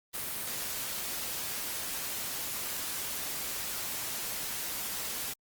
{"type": "noise", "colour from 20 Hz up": "white", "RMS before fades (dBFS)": -36, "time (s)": [0.13, 5.34], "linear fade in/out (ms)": 20, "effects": ["Opus 32 kbps"]}